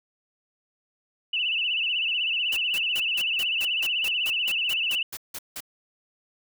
sine tone with vibrato, 2801 Hz, F7, 4 cents sharp, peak -23 dBFS, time 1.33-5.03 s, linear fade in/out 5 ms, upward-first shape sine, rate 16 Hz, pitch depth 120 cents each way
white noise bursts, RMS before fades -35 dBFS, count 15, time 2.52-5.605 s, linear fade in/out 5 ms, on 47 ms, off 170 ms
effects none

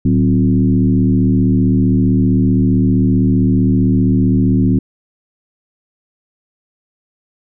sine tone with frequency modulation, 184.8 Hz, F#3, 2 cents flat, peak -9 dBFS, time 0.05-4.79 s, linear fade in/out 5 ms, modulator 75.4 Hz, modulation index 1.4, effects none

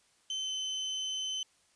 35% pulse tone with pitch glide, 3074 to 3055 Hz, G7 to G7, -35 to -45 cents, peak -31 dBFS, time 0.3-1.43 s, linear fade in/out 2 ms, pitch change -10 cents, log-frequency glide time 0.41-0.51 s, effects white hiss -68 dBFS RMS until 1.75 s + resampled to 22050 Hz

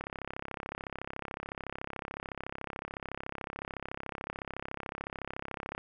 click train, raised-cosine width 0.5 ms, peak -22 dBFS, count 196, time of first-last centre 0.01-5.779 s, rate 33.8 Hz, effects none

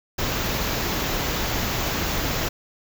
pink band-stop noise, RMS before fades -25 dBFS, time 0.18-2.49 s, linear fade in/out 10 ms, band 7300 to 12000 Hz, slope 96 dB/octave, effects none

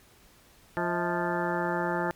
harmonic tone with a mistuned harmonic, 174.6 Hz, F3, in tune, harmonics 1 / 2 / 3 / 4 / 5 / 6 / 7 / 8 / 9 / 10, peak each -34 / -32 / -36 / -35 / -32 / -42 / -39 / -37 / -40 / -37 dBFS, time 0.77-2.11 s, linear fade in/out 0 ms, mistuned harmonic 4, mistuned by -130 cents, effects pink hiss -58 dBFS RMS until 2.15 s + MP3 96 kbps

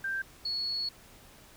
sine tone pair in turn, 1576 / 4373 Hz, G6 / C#8, +9 / -24 cents, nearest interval octave + tritone, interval 1767 cents, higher second, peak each -30 / -30 dBFS, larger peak neither, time 0.04-0.22 / 0.45-0.89 s, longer second, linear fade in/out 5 ms, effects pink hiss -55 dBFS RMS until 1.56 s

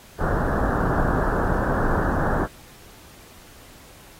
pink low-pass noise, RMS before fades -22 dBFS, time 0.18-2.48 s, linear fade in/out 50 ms, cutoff 1700 Hz, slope 96 dB/octave, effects pink hiss -48 dBFS RMS until 4.19 s + AAC 48 kbps

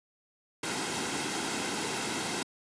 pink noise with comb filter, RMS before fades -32 dBFS, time 0.63-2.43 s, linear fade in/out 5 ms, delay 1.7 ms, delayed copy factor -0.5, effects high-pass 200 Hz 12 dB/octave + resampled to 22050 Hz

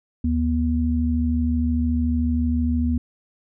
sine tone pair together, 76.2 / 241.9 Hz, D#2 / B3, -36 / -36 cents, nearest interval octave + minor sixth, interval 2000 cents, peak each -21 dBFS, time 0.24-2.98 s, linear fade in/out 5 ms, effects none

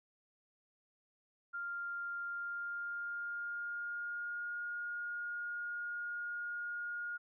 sine tone with pitch glide, 1396.9 to 1427.1 Hz, F6 to F6, 0 to +37 cents, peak -38 dBFS, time 1.53-7.18 s, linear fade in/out 20 ms, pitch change +37 cents, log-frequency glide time 2.27-4.58 s, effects none

